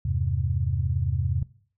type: tone cluster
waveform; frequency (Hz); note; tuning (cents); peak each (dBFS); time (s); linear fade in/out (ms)
sine; 81.6 / 99 / 129.6; E2 / G2 / C3; -17 / +18 / -16; -27; 0.05-1.43; 5
effects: noise-tail reverb RT60 0.5 s tail -20 dB re dry